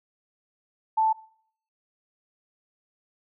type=tone; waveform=sine; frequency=880 Hz; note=A5; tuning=in tune; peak=-19 dBFS; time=0.97-1.13 s; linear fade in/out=10 ms; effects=noise-tail reverb RT60 0.6 s tail -22 dB re dry